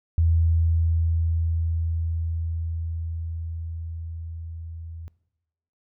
sine tone with level ramp, 82.41 Hz, E2, in tune, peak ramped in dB -16 to -35 dBFS, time 0.18-5.08 s, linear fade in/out 0 ms, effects noise-tail reverb RT60 0.9 s tail -21 dB re dry

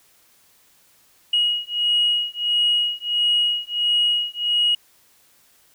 sine beating tone pair, 2893 / 2894.5 Hz, F#7 / F#7, -40 / -39 cents, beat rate 1.5 Hz, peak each -20 dBFS, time 1.33-4.75 s, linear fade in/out 5 ms, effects tanh soft clip ceiling -11 dBFS + white hiss -57 dBFS RMS until 5.74 s

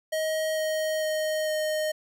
square tone with pitch steps, 630 / 626 / 622 / 618.1 Hz, D#5 / D#5 / D#5 / D#5, +21 / +10 / -1 / -12 cents, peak -26 dBFS, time 0.12-1.92 s, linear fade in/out 10 ms, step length 450 ms, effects none

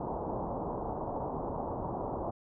white low-pass noise, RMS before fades -36 dBFS, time 0-2.31 s, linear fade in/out 5 ms, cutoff 970 Hz, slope 48 dB/octave, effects none

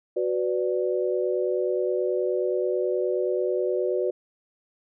sine chord, B minor, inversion second, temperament equal with one note detuned, 370 / 497.9 / 587.3 Hz, F#4 / B4 / D5, 0 / +14 / 0 cents, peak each -25 / -27 / -29 dBFS, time 0.16-4.11 s, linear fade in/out 10 ms, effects none

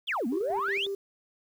sine exponential two-way sweep, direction down then up, 3746 to 218 to 3746 Hz, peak -26 dBFS, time 0.07-0.87 s, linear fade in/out 20 ms, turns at 0.27 s
sine tone with tremolo, 395.8 Hz, G4, 17 cents sharp, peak -29 dBFS, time 0.32-0.95 s, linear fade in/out 5 ms, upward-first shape square, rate 5.5 Hz, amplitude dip 50%
effects tanh soft clip ceiling -22 dBFS + 9-bit

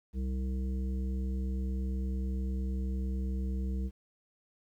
harmonic tone, 64.6 Hz, C2, 21 cents flat, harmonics 1 / 3 / 5 / 7, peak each -31 / -38 / -47 / -50 dBFS, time 0.13-3.91 s, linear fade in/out 50 ms, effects 11-bit

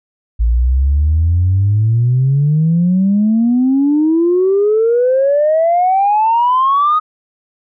sine exponential sweep, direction up, 55 to 1260 Hz, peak -8 dBFS, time 0.39-7 s, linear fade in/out 20 ms, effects tanh soft clip ceiling -5 dBFS

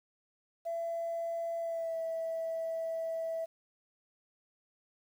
sine tone with pitch glide, 671 to 654.9 Hz, E5 to E5, +31 to -11 cents, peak -32 dBFS, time 0.65-3.46 s, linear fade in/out 20 ms, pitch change -42 cents, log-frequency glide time 1.58-1.97 s, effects tanh soft clip ceiling -28 dBFS + 10-bit

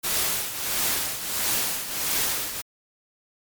white noise with tremolo, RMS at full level -23 dBFS, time 0.03-2.62 s, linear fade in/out 20 ms, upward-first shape triangle, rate 1.5 Hz, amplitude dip 70%, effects MP3 96 kbps

